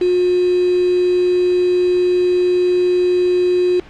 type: tone with quantisation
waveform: sine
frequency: 360 Hz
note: F#4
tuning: 47 cents flat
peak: -12 dBFS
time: 0.01-3.8 s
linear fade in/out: 5 ms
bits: 4
effects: pink hiss -41 dBFS RMS until 3.89 s + low-pass 3000 Hz 12 dB/octave